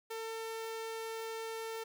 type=tone; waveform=sawtooth; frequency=449.1 Hz; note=A4; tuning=35 cents sharp; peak=-35 dBFS; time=0.1-1.84 s; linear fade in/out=10 ms; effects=12-bit